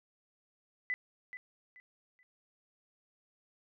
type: tone with echo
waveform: sine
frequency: 2000 Hz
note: B6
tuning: 21 cents sharp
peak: -31 dBFS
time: 0.9-0.94 s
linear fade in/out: 0 ms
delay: 430 ms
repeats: 3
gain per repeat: -11 dB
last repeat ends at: 2.23 s
effects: none